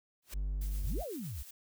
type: noise with exponential growth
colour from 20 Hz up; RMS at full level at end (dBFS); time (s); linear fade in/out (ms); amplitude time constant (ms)
white; -41; 0.22-0.34; 5; 24
type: tone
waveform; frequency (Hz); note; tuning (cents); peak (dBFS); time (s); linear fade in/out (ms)
triangle; 49.19; G1; +7; -30; 0.32-1.04; 50
type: noise with tremolo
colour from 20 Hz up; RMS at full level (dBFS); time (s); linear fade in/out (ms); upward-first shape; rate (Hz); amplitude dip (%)
blue; -48; 0.61-1.51; 5; triangle; 8; 50
type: exponential two-way sweep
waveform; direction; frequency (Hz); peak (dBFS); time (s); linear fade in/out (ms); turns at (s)
sine; up then down; 55 to 743 to 55; -38; 0.82-1.43; 10; 1.02
effects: none